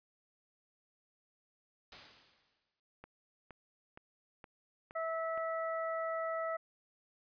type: noise with exponential decay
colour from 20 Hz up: white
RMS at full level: -47 dBFS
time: 1.92-2.8 s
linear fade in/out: 2 ms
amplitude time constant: 190 ms
type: click train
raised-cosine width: 0.5 ms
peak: -35 dBFS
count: 6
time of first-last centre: 3.04-5.376 s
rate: 2.14 Hz
type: harmonic tone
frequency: 652 Hz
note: E5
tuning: 19 cents flat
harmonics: 1 / 2 / 3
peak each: -36 / -39 / -45 dBFS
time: 4.95-6.57 s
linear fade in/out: 10 ms
effects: resampled to 11025 Hz